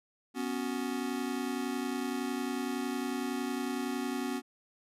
square chord, B suspended second, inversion none, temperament just, 246.9 / 277.8 / 370.4 Hz, B3 / C#4 / F#4, 0 / +4 / +2 cents, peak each -36 / -37 / -40 dBFS, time 0.34-4.42 s, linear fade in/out 50 ms, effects resampled to 32000 Hz

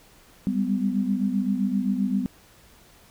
sine tone cluster, 195.3 / 203 / 251.2 Hz, G3 / G#3 / B3, -6 / -39 / +30 cents, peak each -25 / -27 / -26 dBFS, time 0.47-2.26 s, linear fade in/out 0 ms, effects pink hiss -54 dBFS RMS until 3.1 s

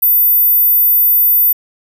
sine tone, 14120 Hz, A9, 5 cents sharp, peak -6 dBFS, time 0.02-1.53 s, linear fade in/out 10 ms, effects tanh soft clip ceiling -4 dBFS

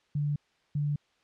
sine tone pair in turn, 146.4 / 146.4 Hz, D3 / D3, -5 / -5 cents, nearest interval unison, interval 0 cents, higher neither, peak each -26 / -26 dBFS, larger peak neither, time 0.15-0.36 / 0.75-0.96 s, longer neither, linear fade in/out 5 ms, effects white hiss -69 dBFS RMS until 1.23 s + low-pass 4000 Hz 12 dB/octave

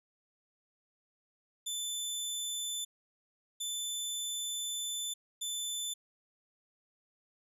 20% pulse tone bursts at uneven times, 3520 Hz, A7, in tune, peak -29 dBFS, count 3, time 1.66-2.85 / 3.6-5.14 / 5.41-5.94 s, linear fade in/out 10 ms, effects none

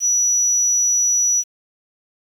sine tone, 5880 Hz, F#8, 12 cents flat, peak -14 dBFS, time 0-1.44 s, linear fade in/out 50 ms, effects 7-bit

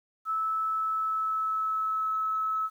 sine tone with pitch glide, 1307 to 1297.2 Hz, E6 to E6, -15 to -28 cents, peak -26 dBFS, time 0.25-2.7 s, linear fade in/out 50 ms, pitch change -13 cents, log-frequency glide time 0.6-2.14 s, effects 10-bit

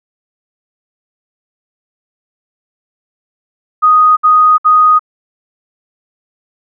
sine tone bursts, 1244.5 Hz, D#6, in tune, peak -4 dBFS, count 3, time 3.82-4.994 s, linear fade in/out 20 ms, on 350 ms, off 62 ms, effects none

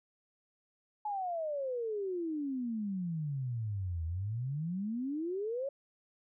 sine exponential two-way sweep, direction down then up, 858 to 79.5 to 567 Hz, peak -33 dBFS, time 1.05-5.69 s, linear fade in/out 5 ms, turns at 4.05 s, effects none

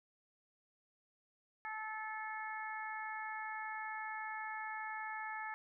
harmonic tone, 434.8 Hz, A4, 21 cents flat, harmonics 2 / 3 / 4 / 5, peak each -44 / -48 / -45 / -49 dBFS, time 1.65-5.54 s, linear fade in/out 0 ms, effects none

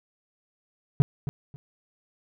triangle tone with echo, 140 Hz, C#3, 18 cents sharp, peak -11 dBFS, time 1-1.02 s, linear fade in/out 0 ms, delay 270 ms, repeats 2, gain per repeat -13 dB, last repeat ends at 1.56 s, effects none

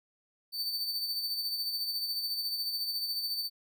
45% pulse tone with tremolo, 4553 Hz, C#8, 45 cents sharp, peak -29 dBFS, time 0.52-3.5 s, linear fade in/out 50 ms, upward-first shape sine, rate 14 Hz, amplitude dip 45%, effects none

